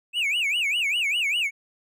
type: tone with vibrato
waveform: triangle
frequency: 2537 Hz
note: D#7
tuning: 33 cents sharp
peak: -20 dBFS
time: 0.13-1.51 s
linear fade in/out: 50 ms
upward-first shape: sine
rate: 5 Hz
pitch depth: 260 cents each way
effects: none